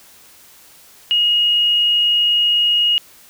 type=tone; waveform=sine; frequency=2876 Hz; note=F#7; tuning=50 cents flat; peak=-12 dBFS; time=1.11-2.98 s; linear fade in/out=0 ms; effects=white hiss -46 dBFS RMS until 3.29 s